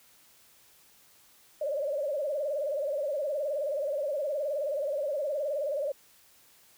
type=tone with vibrato; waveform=sine; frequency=577 Hz; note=D5; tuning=31 cents flat; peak=-28 dBFS; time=1.61-5.92 s; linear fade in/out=5 ms; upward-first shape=sine; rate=19 Hz; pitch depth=120 cents each way; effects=white hiss -60 dBFS RMS until 6.77 s